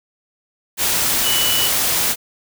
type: tone in noise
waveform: sine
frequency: 2960 Hz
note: F#7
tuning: in tune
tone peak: -19 dBFS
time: 1.22-1.71 s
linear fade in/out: 50 ms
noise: white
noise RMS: -18 dBFS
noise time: 0.77-2.16 s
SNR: -4 dB
effects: none